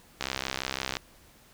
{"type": "click train", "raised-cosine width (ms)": 0.2, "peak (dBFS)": -12, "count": 51, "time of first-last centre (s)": [0.21, 0.969], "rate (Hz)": 65.9, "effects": ["pink hiss -57 dBFS RMS until 1.53 s"]}